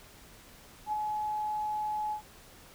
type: tone with ADSR envelope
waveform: sine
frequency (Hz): 849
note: G#5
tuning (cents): +38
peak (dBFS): -27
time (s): 0.86-2.22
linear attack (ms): 66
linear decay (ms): 14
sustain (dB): -3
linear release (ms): 99
effects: pink hiss -54 dBFS RMS until 2.74 s